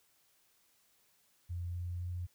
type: tone with pitch steps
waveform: sine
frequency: 87.31 / 88.02 / 88.73 Hz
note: F2 / F2 / F2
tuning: 0 / +14 / +28 cents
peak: -36 dBFS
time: 1.49-2.27 s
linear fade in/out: 20 ms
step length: 260 ms
effects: white hiss -71 dBFS RMS until 2.34 s